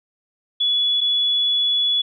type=tone pair in turn; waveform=sine; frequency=3408 / 3408 Hz; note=G#7 / G#7; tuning=+44 / +44 cents; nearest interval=unison; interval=0 cents; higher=neither; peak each=-16 dBFS; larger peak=neither; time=0.6-1.01 / 1.01-2.02 s; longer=second; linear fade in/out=10 ms; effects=none